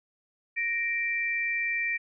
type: tone pair together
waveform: sine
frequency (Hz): 1864.4 / 2349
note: A#6 / D7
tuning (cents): 0 / 0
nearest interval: major third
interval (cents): 400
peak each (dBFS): -30 / -28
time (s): 0.56-1.98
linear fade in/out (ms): 20
effects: none